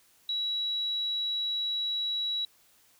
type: tone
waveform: sine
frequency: 3900 Hz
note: B7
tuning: 23 cents flat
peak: -28 dBFS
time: 0.29-2.45 s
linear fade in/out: 2 ms
effects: white hiss -63 dBFS RMS until 2.99 s